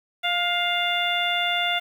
harmonic tone with a mistuned harmonic, 700 Hz, F5, 4 cents sharp, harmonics 1 / 2 / 3 / 4 / 5, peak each -27 / -29 / -27 / -28 / -27 dBFS, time 0.23-1.8 s, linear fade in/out 20 ms, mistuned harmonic 2, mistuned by +23 cents, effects 8-bit

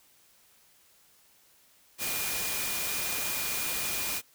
sine tone in noise, 2429 Hz, D#7, 42 cents flat, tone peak -39 dBFS, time 1.98-4.22 s, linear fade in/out 50 ms, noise white, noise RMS -32 dBFS, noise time 1.98-4.22 s, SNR -10 dB, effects white hiss -62 dBFS RMS until 4.34 s

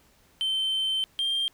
triangle tone pair in turn, 3096 / 3183 Hz, G7 / G7, -22 / +26 cents, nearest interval unison, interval 48 cents, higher second, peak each -22 dBFS, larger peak neither, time 0.41-1.04 / 1.19-1.48 s, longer first, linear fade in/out 0 ms, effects tanh soft clip ceiling -18 dBFS + pink hiss -61 dBFS RMS until 1.53 s

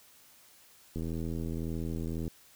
click train, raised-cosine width 3 ms, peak -24 dBFS, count 109, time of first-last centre 0.96-2.279 s, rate 81.9 Hz, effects white hiss -59 dBFS RMS until 2.55 s

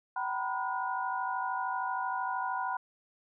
sine tone cluster, 764 / 945 / 998 / 1443 Hz, G5 / A#5 / B5 / F#6, -45 / +23 / +18 / -44 cents, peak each -36 / -38 / -34 / -38 dBFS, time 0.16-2.77 s, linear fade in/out 5 ms, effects none

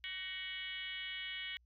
sine tone with frequency modulation, 2592 Hz, E7, 30 cents flat, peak -40 dBFS, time 0.04-1.57 s, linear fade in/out 0 ms, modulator 360 Hz, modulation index 2.3, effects added 60 Hz sine -66 dBFS peak until 1.65 s

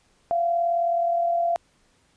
sine tone pair together, 685 / 724.2 Hz, F5 / F#5, -34 / -37 cents, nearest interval minor second, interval 97 cents, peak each -20 / -32 dBFS, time 0.31-1.56 s, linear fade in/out 0 ms, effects pink hiss -63 dBFS RMS until 2.16 s + resampled to 22050 Hz

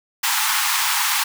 pink high-pass noise, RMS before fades -20 dBFS, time 0.23-1.24 s, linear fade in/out 10 ms, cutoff 820 Hz, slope 96 dB/octave, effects none

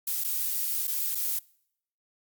violet noise with dropouts, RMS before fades -29 dBFS, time 0.07-1.39 s, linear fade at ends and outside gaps 5 ms, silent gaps 0.239-0.245 / 0.872-0.877 / 1.149-1.153 s, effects noise-tail reverb RT60 0.7 s tail -24 dB re dry + Opus 48 kbps

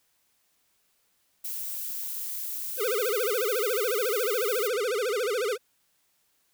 violet noise, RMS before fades -34 dBFS, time 1.44-4.68 s, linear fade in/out 10 ms
square tone with vibrato, 454.1 Hz, A#4, 45 cents flat, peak -26 dBFS, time 2.77-5.58 s, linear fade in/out 50 ms, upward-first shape sine, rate 14 Hz, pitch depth 230 cents each way
effects white hiss -70 dBFS RMS until 6.53 s

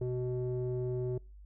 square tone with low-pass filter, 125 Hz, B2, 21 cents sharp, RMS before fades -34 dBFS, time 0.01-1.18 s, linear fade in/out 5 ms, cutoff 450 Hz, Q 8.2, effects noise-tail reverb RT60 0.3 s tail -26 dB re dry + added 50 Hz sine -49 dBFS peak until 1.45 s

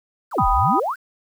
sine exponential two-way sweep, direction down then up, 1661.2 to 31.64 to 1661.2 Hz, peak -20 dBFS, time 0.31-0.96 s, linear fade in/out 50 ms, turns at 0.48 s
sine chord, G augmented, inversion none, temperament equal, 784 / 987.8 / 1244.5 Hz, G5 / B5 / D#6, 0 / 0 / 0 cents, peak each -20 dBFS, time 0.38-0.8 s, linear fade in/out 5 ms
effects 8-bit

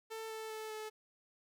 sawtooth tone with pitch steps, 444.5 / 440.4 / 436.4 / 432.3 Hz, A4 / A4 / A4 / A4, +18 / +2 / -14 / -31 cents, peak -38 dBFS, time 0.1-0.9 s, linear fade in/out 20 ms, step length 200 ms, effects none

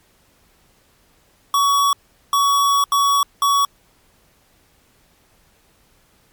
square tone bursts at uneven times, 1126 Hz, C#6, 27 cents sharp, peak -14 dBFS, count 4, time 1.54-1.93 / 2.33-2.84 / 2.92-3.23 / 3.42-3.65 s, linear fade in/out 2 ms, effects pink hiss -57 dBFS RMS until 6.32 s + MP3 96 kbps

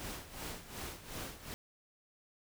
pink noise with tremolo, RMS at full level -42 dBFS, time 0-1.54 s, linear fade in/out 0 ms, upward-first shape sine, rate 2.7 Hz, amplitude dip 75%, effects none

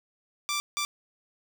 10% pulse tone bursts at uneven times, 1174 Hz, D6, 1 cent flat, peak -19 dBFS, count 2, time 0.49-0.6 / 0.77-0.85 s, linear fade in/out 0 ms, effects none

